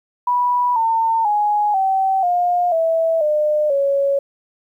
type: tone with pitch steps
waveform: sine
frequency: 980 / 903.9 / 833.7 / 768.9 / 709.2 / 654.1 / 603.3 / 556.4 Hz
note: B5 / A5 / G#5 / G5 / F5 / E5 / D5 / C#5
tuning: -14 / +46 / +6 / -34 / +26 / -14 / +46 / +6 cents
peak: -14 dBFS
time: 0.27-4.19 s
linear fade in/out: 5 ms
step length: 490 ms
effects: 9-bit